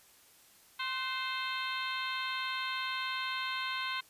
harmonic tone with a mistuned harmonic, 523.3 Hz, C5, in tune, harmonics 2 / 3 / 4 / 5 / 6 / 7 / 8, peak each -38 / -40 / -41 / -42 / -43 / -43 / -44 dBFS, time 0.79-4.01 s, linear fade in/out 10 ms, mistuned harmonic 3, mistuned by -47 cents, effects white hiss -61 dBFS RMS until 4.09 s + resampled to 32000 Hz

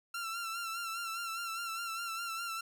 sawtooth tone with vibrato, 1358 Hz, F6, 49 cents flat, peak -33 dBFS, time 0.14-2.61 s, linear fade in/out 5 ms, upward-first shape sine, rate 4.9 Hz, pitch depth 48 cents each way, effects none

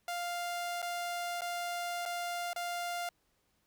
sawtooth tone with dropouts, 699 Hz, F5, 1 cent sharp, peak -31 dBFS, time 0.08-3.09 s, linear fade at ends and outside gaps 2 ms, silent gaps 0.819-0.826 / 1.409-1.418 / 2.054-2.059 / 2.532-2.561 s, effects pink hiss -75 dBFS RMS until 3.66 s

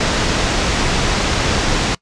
pink low-pass noise, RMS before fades -17 dBFS, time 0-1.95 s, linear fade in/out 5 ms, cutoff 6800 Hz, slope 24 dB/octave, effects noise-tail reverb RT60 0.1 s tail -23 dB re dry + resampled to 22050 Hz

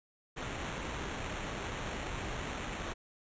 pink noise with sample-and-hold, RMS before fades -39 dBFS, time 0.36-2.94 s, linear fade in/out 20 ms, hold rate 4900 Hz, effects resampled to 16000 Hz

